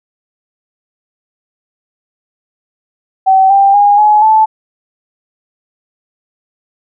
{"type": "tone with pitch steps", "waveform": "sine", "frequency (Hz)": [765, 790.6, 817.1, 844.4, 872.7], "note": ["G5", "G5", "G#5", "G#5", "A5"], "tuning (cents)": [-42, 15, -28, 29, -14], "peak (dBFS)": -4, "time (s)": [3.26, 4.46], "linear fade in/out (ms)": 20, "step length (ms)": 240, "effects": []}